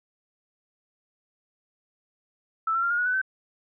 sine tone with pitch steps, 1318.5 / 1352.4 / 1387.3 / 1423 / 1459.6 / 1497.2 / 1535.7 Hz, E6 / E6 / F6 / F6 / F#6 / F#6 / G6, 0 / +44 / -12 / +32 / -24 / +20 / -36 cents, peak -22 dBFS, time 2.67-3.216 s, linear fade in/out 5 ms, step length 78 ms, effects none

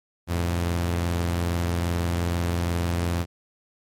sawtooth tone pair together, 86.04 / 108.5 Hz, F2 / A2, -25 / -24 cents, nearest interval major third, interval 401 cents, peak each -19 / -30 dBFS, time 0.27-3.26 s, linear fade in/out 50 ms, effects MP3 64 kbps

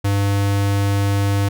square tone, 100 Hz, G2, 35 cents sharp, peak -16 dBFS, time 0.04-1.49 s, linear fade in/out 10 ms, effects none

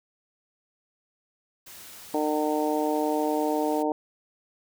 white noise, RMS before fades -45 dBFS, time 1.66-3.83 s, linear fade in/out 10 ms
harmonic tone, 151.9 Hz, D#3, 41 cents flat, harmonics 2 / 3 / 4 / 5 / 6, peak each -27 / -29 / -30 / -31 / -32 dBFS, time 2.14-3.92 s, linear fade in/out 2 ms
effects none

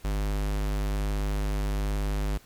square tone, 50.6 Hz, G#1, 44 cents flat, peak -26 dBFS, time 0.04-2.38 s, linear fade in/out 10 ms, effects pink hiss -55 dBFS RMS until 2.45 s + MP3 96 kbps

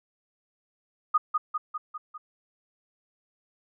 sine tone with echo, 1233 Hz, D#6, 16 cents flat, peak -17 dBFS, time 1.14-1.18 s, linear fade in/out 10 ms, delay 200 ms, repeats 5, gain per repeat -4 dB, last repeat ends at 2.18 s, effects none

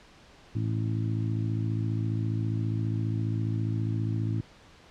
harmonic tone, 54.8 Hz, A1, 6 cents flat, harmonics 2 / 3 / 4 / 5 / 6, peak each -27 / -36 / -39 / -37 / -39 dBFS, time 0.55-4.41 s, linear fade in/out 5 ms, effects pink hiss -54 dBFS RMS until 4.9 s + low-pass 5000 Hz 12 dB/octave

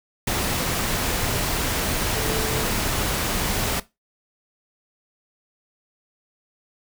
sine tone in noise, 440 Hz, A4, in tune, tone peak -28 dBFS, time 2.16-2.64 s, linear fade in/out 5 ms, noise pink, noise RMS -24 dBFS, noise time 0.27-3.8 s, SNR -7 dB, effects noise-tail reverb RT60 0.2 s tail -17 dB re dry

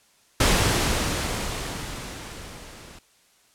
pink noise with level ramp, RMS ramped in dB -18 to -45 dBFS, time 0.4-2.99 s, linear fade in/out 5 ms, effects white hiss -60 dBFS RMS until 3.54 s + low-pass 10000 Hz 12 dB/octave

